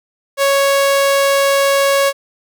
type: tone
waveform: sawtooth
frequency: 554.4 Hz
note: C#5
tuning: in tune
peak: -7 dBFS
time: 0.37-2.13 s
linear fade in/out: 50 ms
effects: none